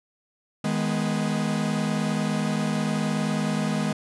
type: chord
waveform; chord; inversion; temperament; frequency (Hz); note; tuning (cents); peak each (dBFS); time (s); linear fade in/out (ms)
45% pulse; G# minor; second; equal with one note detuned; 157.55 / 207.7 / 246.9; D#3 / G#3 / B3; +22 / 0 / 0; -28 / -26 / -30; 0.64-3.93; 5
effects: resampled to 24000 Hz